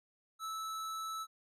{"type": "tone", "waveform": "square", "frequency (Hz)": 1309, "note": "E6", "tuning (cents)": -13, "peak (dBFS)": -39, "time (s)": [0.39, 1.27], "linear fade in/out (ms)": 50, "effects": ["resampled to 32000 Hz"]}